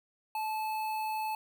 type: tone with notch filter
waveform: square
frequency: 869 Hz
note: A5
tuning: 22 cents flat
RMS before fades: -34 dBFS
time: 0.35-1.35 s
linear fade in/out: 2 ms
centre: 6400 Hz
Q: 0.83
effects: none